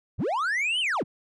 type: linear two-way sweep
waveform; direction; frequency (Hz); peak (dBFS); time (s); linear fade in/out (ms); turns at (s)
triangle; up then down; 44 to 3137 to 60; -22; 0.18-1.04; 20; 0.8
effects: resampled to 24000 Hz